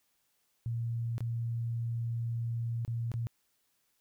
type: tone with dropouts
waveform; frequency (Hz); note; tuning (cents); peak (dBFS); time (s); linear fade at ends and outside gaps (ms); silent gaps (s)
sine; 116.54; A#2; 0; -31; 0.66-3.27; 0; 1.181-1.206 / 2.85-2.878 / 3.117-3.139
effects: white hiss -75 dBFS RMS until 4 s